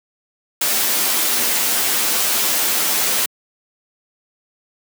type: noise with comb filter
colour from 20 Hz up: white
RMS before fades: -18 dBFS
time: 0.61-3.26 s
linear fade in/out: 5 ms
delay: 11 ms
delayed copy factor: -0.8
effects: high-pass 200 Hz 12 dB/octave